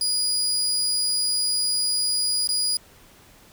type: tone with dropouts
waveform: 30% pulse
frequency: 4900 Hz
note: D#8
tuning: 27 cents flat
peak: -18 dBFS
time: 0.01-2.77 s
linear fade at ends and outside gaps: 2 ms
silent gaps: 2.474-2.489 s
effects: pink hiss -52 dBFS RMS until 3.52 s